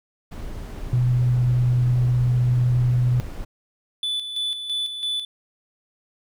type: noise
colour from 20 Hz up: brown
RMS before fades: -33 dBFS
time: 0.31-3.45 s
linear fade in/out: 10 ms
type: tone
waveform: sine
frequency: 123.47 Hz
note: B2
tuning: in tune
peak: -16 dBFS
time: 0.93-3.2 s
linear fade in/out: 0 ms
type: tone with tremolo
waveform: triangle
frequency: 3481 Hz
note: A7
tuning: 19 cents flat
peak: -21 dBFS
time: 4.03-5.25 s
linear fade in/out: 2 ms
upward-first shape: square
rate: 3 Hz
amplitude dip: 55%
effects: none